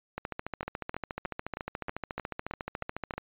two click trains, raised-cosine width 0.5 ms, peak -20 / -19 dBFS, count 9 / 43, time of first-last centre 0.63-3.138 / 0.18-3.18 s, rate 3.19 / 14 Hz, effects resampled to 8000 Hz

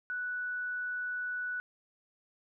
sine tone, 1480 Hz, F#6, in tune, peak -33 dBFS, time 0.1-1.6 s, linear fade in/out 0 ms, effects none

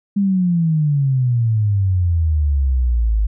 sine exponential sweep, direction down, 204 to 51.1 Hz, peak -13 dBFS, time 0.16-3.27 s, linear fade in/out 10 ms, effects none

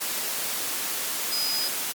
sine tone in noise, 4978 Hz, D#8, in tune, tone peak -26 dBFS, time 1.31-1.69 s, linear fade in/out 20 ms, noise white, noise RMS -29 dBFS, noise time 0-1.93 s, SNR 0 dB, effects high-pass 200 Hz 12 dB/octave + Opus 48 kbps

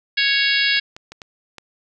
harmonic tone, 554.4 Hz, C#5, in tune, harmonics 3 / 4 / 5 / 6 / 7 / 8 / 9, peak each -21 / -22 / -23 / -24 / -24 / -25 / -26 dBFS, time 0.17-0.8 s, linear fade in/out 10 ms
clicks, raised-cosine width 0.2 ms, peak -19 dBFS, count 5, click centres 0.77 / 0.965 / 1.12 / 1.218 / 1.583 s
effects none

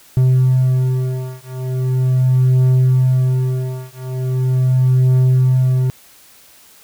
triangle beating tone pair, 128.4 / 128.8 Hz, C3 / C3, -32 / -27 cents, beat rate 0.4 Hz, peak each -13 dBFS, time 0.17-5.9 s, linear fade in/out 0 ms, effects white hiss -46 dBFS RMS until 6.83 s

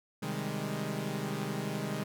sawtooth chord, Ab major seventh, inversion first, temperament equal, 130.81 / 155.56 / 196 / 207.7 Hz, C3 / Eb3 / G3 / Ab3, 0 / 0 / 0 / 0 cents, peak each -36 / -34 / -36 / -34 dBFS, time 0.22-2.04 s, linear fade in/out 10 ms, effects none

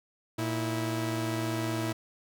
sawtooth tone pair together, 115.2 / 325.8 Hz, A#2 / E4, -20 / -20 cents, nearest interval octave + tritone, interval 1800 cents, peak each -28 / -28 dBFS, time 0.38-1.93 s, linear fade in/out 10 ms, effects none

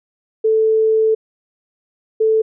sine tone bursts at uneven times, 440 Hz, A4, in tune, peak -11 dBFS, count 2, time 0.44-1.15 / 2.2-2.42 s, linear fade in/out 10 ms, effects none

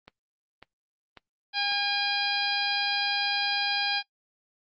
click train, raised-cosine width 0.3 ms, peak -28 dBFS, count 4, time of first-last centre 0.08-1.719 s, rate 1.83 Hz
harmonic tone, 811 Hz, G#5, 41 cents flat, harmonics 1 / 2 / 3 / 4 / 5 / 6, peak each -32 / -32 / -32 / -32 / -32 / -32 dBFS, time 1.53-4.03 s, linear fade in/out 50 ms
effects noise-tail reverb RT60 0.1 s tail -22 dB re dry + Opus 24 kbps

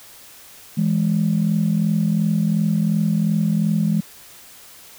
sine tone pair together, 164.81 / 207.6 Hz, E3 / G#3, 0 / 0 cents, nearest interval major third, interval 400 cents, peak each -18 dBFS, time 0.77-4.01 s, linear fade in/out 10 ms, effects tanh soft clip ceiling -9 dBFS + white hiss -44 dBFS RMS until 4.98 s

